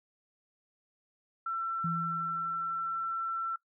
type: tone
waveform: sine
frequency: 1344 Hz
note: E6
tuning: 33 cents sharp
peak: -31 dBFS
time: 1.46-3.56 s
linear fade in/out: 5 ms
type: tone with exponential decay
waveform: sine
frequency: 166.5 Hz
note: E3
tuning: 18 cents sharp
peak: -30 dBFS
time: 1.84-3.13 s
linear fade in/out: 5 ms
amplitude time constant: 280 ms
effects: noise-tail reverb RT60 0.1 s tail -18 dB re dry